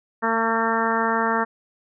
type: harmonic tone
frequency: 226.4 Hz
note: A3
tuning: 50 cents sharp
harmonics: 1 / 2 / 3 / 4 / 5 / 6 / 7 / 8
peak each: -27 / -27 / -29 / -25 / -27 / -27 / -29 / -29 dBFS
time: 0.22-1.45 s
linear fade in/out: 20 ms
effects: none